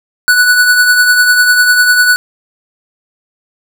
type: tone with tremolo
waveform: square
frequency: 1480 Hz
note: F#6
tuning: in tune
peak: -4 dBFS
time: 0.28-2.16 s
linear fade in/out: 0 ms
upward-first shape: triangle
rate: 10 Hz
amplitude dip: 50%
effects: none